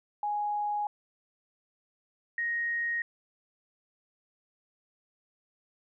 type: tone pair in turn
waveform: sine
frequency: 830.6 / 1872.2 Hz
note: G#5 / A#6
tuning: 0 / +7 cents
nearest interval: octave + major second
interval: 1407 cents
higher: second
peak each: -28 dBFS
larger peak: neither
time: 0.23-0.87 / 2.38-3.02 s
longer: neither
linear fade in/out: 2 ms
effects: none